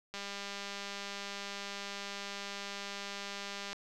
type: click train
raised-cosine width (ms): 0.2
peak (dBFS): -24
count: 719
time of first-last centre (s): 0.14-3.73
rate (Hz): 200
effects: none